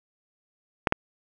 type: clicks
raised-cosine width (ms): 0.5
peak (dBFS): -5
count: 2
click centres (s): 0.872 / 0.924
effects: none